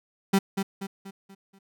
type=tone with echo; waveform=35% pulse; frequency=195.1 Hz; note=G3; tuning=8 cents flat; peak=-16 dBFS; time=0.33-0.39 s; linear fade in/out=10 ms; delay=240 ms; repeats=5; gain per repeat=-7 dB; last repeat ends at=1.59 s; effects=none